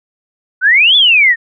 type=exponential two-way sweep; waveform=sine; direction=up then down; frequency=1455 to 3520 to 1794 Hz; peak=-5 dBFS; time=0.61-1.36 s; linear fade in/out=50 ms; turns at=0.96 s; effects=none